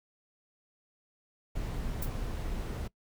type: noise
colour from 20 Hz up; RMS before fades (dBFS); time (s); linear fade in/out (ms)
brown; -35; 1.55-2.88; 10
type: noise with exponential decay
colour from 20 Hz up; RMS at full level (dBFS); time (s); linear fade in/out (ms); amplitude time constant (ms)
violet; -33; 2.02-2.12; 5; 21
effects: noise-tail reverb RT60 0.1 s tail -22 dB re dry